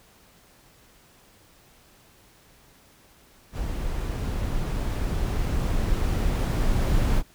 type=noise with level ramp; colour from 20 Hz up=brown; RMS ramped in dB=-29 to -21 dBFS; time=3.52-7.23 s; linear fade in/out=50 ms; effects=pink hiss -56 dBFS RMS until 7.34 s